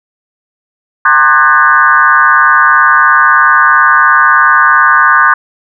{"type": "tone with frequency modulation", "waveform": "sine", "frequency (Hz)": 1352, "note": "E6", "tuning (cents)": 43, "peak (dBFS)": -3, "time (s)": [1.05, 5.34], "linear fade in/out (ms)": 5, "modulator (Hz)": 143, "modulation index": 2.4, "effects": []}